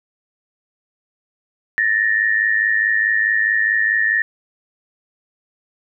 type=tone pair together; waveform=sine; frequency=1760 / 1864.7 Hz; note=A6 / A#6; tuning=0 / 0 cents; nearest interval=minor second; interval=100 cents; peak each=-17 / -17 dBFS; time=1.78-4.22 s; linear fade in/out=0 ms; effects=none